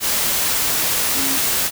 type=tone in noise; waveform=sine; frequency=272.3 Hz; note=C#4; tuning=31 cents flat; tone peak=-26 dBFS; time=1.14-1.4 s; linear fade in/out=50 ms; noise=white; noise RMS=-19 dBFS; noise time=0-1.71 s; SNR=-10 dB; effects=none